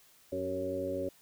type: harmonic tone with a mistuned harmonic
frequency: 92.5 Hz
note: F#2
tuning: in tune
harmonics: 1 / 2 / 3 / 4 / 5 / 6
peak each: -45 / -47 / -39 / -38 / -43 / -35 dBFS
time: 0.32-1.09 s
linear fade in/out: 5 ms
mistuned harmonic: 4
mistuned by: +44 cents
effects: white hiss -62 dBFS RMS until 1.21 s